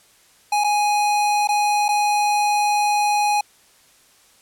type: tone with dropouts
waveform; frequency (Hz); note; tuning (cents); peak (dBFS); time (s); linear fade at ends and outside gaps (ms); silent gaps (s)
square; 830.6; G#5; 0; -17; 0.52-3.41; 5; 0.639-0.643 / 1.474-1.488 / 1.883-1.888
effects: white hiss -54 dBFS RMS until 4.41 s + low-pass 11000 Hz 12 dB/octave